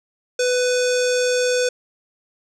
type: tone with low-pass filter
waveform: square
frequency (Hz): 498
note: B4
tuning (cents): +14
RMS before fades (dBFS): -19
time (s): 0.39-1.69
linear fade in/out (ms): 5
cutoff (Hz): 6800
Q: 3
effects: none